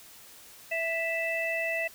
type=harmonic tone; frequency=659.3 Hz; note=E5; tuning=in tune; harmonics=1 / 3 / 4; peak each=-32 / -32 / -32 dBFS; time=0.71-1.88 s; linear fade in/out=10 ms; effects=white hiss -51 dBFS RMS until 1.94 s